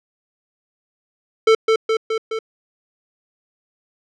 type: tone with echo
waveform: square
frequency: 444.2 Hz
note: A4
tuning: 16 cents sharp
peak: -10 dBFS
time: 1.47-1.55 s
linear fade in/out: 5 ms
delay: 210 ms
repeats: 4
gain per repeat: -3 dB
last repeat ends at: 2.39 s
effects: low-pass 4000 Hz 12 dB/octave